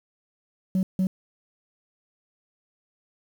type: tone bursts at uneven times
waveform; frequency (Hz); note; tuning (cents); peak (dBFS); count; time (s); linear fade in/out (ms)
sine; 187.6; F#3; +24; -17; 2; 0.75-0.83 / 0.99-1.07; 2
effects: tanh soft clip ceiling -19 dBFS + 8-bit